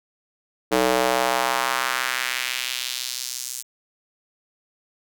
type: tone with high-pass filter sweep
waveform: square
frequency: 63 Hz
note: B1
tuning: 35 cents sharp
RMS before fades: -24 dBFS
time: 0.71-3.63 s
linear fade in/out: 20 ms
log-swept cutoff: 390 to 7400 Hz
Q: 1.5
effects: none